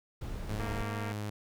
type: noise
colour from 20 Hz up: brown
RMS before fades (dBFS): -38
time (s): 0.21-0.82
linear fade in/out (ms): 5
type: tone with pitch glide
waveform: sawtooth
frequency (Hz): 106.7 to 104.81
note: G#2 to G#2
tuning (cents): +47 to +16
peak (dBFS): -31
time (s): 0.49-1.3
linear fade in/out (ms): 5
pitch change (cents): -31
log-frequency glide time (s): 0.66-0.71
type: click train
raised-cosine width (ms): 0.5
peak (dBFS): -27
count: 121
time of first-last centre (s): 0.6-1.119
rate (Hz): 231
effects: none